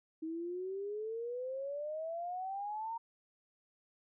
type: exponential sweep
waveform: sine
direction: up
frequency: 315.3 to 931 Hz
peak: -37 dBFS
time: 0.22-2.98 s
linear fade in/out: 10 ms
effects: none